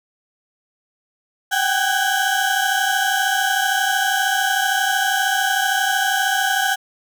35% pulse tone cluster, 761 / 794 / 1506 / 1640 Hz, F#5 / G5 / F#6 / G#6, +48 / +22 / +30 / -22 cents, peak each -21 dBFS, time 1.51-6.76 s, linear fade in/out 20 ms, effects none

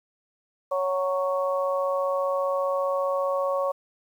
harmonic tone, 185 Hz, F#3, in tune, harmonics 3 / 4 / 5 / 6, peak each -24 / -36 / -36 / -29 dBFS, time 0.71-3.72 s, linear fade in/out 10 ms, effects 9-bit

